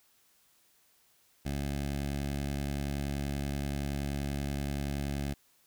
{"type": "tone with notch filter", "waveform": "15% pulse", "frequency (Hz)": 70.5, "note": "C#2", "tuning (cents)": 30, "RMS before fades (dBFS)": -34, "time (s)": [1.45, 5.34], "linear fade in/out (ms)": 10, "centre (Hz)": 1100, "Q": 1.7, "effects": ["white hiss -67 dBFS RMS until 5.66 s"]}